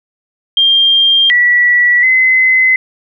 sine tone with pitch steps, 3196 / 1947 / 2042 Hz, G7 / B6 / C7, +33 / -25 / -43 cents, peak -6 dBFS, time 0.57-2.76 s, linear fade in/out 2 ms, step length 730 ms, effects none

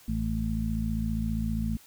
harmonic tone, 55 Hz, A1, in tune, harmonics 1 / 2 / 3 / 4, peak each -31 / -34 / -35 / -30 dBFS, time 0.08-1.77 s, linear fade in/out 5 ms, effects white hiss -55 dBFS RMS until 1.86 s

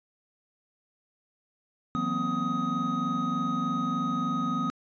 triangle tone cluster, 162.9 / 186 / 238.6 / 261.9 / 1255 Hz, E3 / F#3 / A#3 / C4 / D#6, -20 / +9 / +41 / +2 / +15 cents, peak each -34 / -33 / -30 / -31 / -28 dBFS, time 1.95-4.7 s, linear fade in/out 0 ms, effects resampled to 16000 Hz

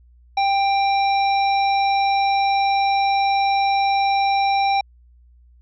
harmonic tone with a mistuned harmonic, 790 Hz, G5, 13 cents sharp, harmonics 1 / 3 / 5 / 7, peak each -16 / -26 / -30 / -33 dBFS, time 0.37-4.81 s, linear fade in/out 5 ms, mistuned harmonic 5, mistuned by -17 cents, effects added 60 Hz sine -48 dBFS peak until 5.61 s

